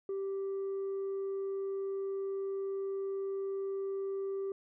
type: tone with tanh clipping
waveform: sine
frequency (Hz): 390.6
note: G4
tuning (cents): -6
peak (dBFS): -34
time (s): 0.09-4.52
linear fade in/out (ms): 2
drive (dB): 1
effects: none